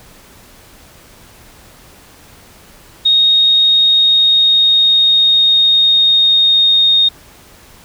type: tone with pitch glide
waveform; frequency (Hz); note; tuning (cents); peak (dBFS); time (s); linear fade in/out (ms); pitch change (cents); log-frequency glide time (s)
sine; 3729 to 3699; A#7 to A#7; 0 to -14; -7; 3.05-7.09; 10; -14; 3.74-6.96
effects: pink hiss -42 dBFS RMS until 7.84 s